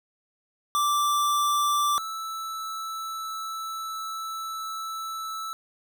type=tone pair in turn; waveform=square; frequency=1172 / 1315.5 Hz; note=D6 / E6; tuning=-4 / -4 cents; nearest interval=major second; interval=200 cents; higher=second; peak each=-22 / -32 dBFS; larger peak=first; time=0.75-1.98 / 1.98-5.53 s; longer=second; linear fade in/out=0 ms; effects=none